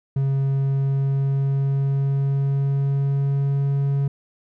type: tone with pitch glide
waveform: triangle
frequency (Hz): 136.5 to 139.37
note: C#3 to C#3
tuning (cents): -26 to +10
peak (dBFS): -16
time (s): 0.16-4.08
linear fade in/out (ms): 5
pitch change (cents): +36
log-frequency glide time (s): 0.38-3.66
effects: none